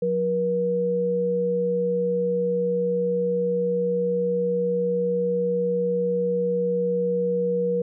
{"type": "tone pair together", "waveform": "sine", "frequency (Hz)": [179.9, 479.9], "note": ["F#3", "B4"], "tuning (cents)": [-48, -50], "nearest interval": "octave + perfect fourth", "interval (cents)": 1698, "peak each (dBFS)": [-28, -21], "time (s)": [0.02, 7.82], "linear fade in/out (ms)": 5, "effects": []}